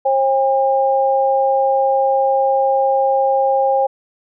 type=tone pair together; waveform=sine; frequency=537 / 805.9 Hz; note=C5 / G5; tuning=+45 / +48 cents; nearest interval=perfect fifth; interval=703 cents; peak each=-15 dBFS; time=0.05-3.87 s; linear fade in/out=10 ms; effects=none